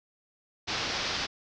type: low-pass noise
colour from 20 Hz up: white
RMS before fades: -32 dBFS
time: 0.67-1.27 s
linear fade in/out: 20 ms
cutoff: 5500 Hz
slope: 48 dB/octave
effects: none